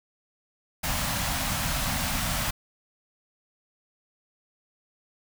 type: band-stop noise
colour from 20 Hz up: pink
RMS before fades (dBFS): -28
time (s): 0.83-2.51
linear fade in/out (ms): 10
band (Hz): 270 to 580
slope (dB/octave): 48
effects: none